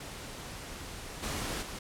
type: noise with level steps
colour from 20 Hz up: pink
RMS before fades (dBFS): -43 / -35 / -41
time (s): 0-1.79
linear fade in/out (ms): 5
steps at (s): 1.22 / 1.61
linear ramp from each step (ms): 20
effects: low-pass 11000 Hz 12 dB/octave